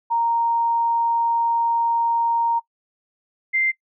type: tone pair in turn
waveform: sine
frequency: 930 / 2088 Hz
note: A#5 / C7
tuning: -4 / -4 cents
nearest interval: octave + major second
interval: 1400 cents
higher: second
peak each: -17 dBFS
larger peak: neither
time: 0.1-2.6 / 3.53-3.72 s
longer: first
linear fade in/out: 20 ms
effects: noise-tail reverb RT60 0.1 s tail -21 dB re dry